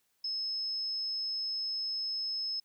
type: tone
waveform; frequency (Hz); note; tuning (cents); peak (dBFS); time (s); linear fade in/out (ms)
sine; 5190; E8; -28; -32; 0.24-2.6; 5
effects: white hiss -75 dBFS RMS until 2.64 s